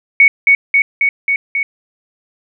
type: tone with echo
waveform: sine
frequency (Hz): 2227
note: C#7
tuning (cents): +7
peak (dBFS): -3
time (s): 0.2-0.28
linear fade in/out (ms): 2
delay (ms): 270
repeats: 5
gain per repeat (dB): -2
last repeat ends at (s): 1.63
effects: none